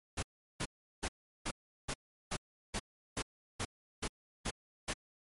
pink noise bursts, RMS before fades -36 dBFS, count 12, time 0.17-4.936 s, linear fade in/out 10 ms, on 58 ms, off 370 ms, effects MP3 48 kbps

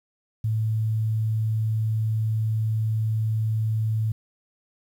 sine tone, 110 Hz, A2, in tune, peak -21 dBFS, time 0.44-4.12 s, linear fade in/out 5 ms, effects 9-bit

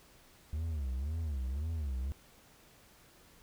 triangle tone with vibrato, 72.4 Hz, D2, 24 cents flat, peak -31 dBFS, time 0.53-2.12 s, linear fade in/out 0 ms, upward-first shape sine, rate 1.9 Hz, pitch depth 230 cents each way, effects pink hiss -61 dBFS RMS until 3.42 s

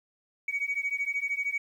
sine beating tone pair, 2248 / 2261 Hz, C#7 / C#7, +24 / +34 cents, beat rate 13 Hz, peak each -30 dBFS, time 0.48-1.58 s, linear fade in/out 5 ms, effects tanh soft clip ceiling -22 dBFS + 10-bit

